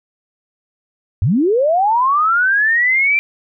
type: linear sweep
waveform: sine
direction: up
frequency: 78.9 to 2368 Hz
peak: -11 dBFS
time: 1.22-3.19 s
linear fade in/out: 0 ms
effects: none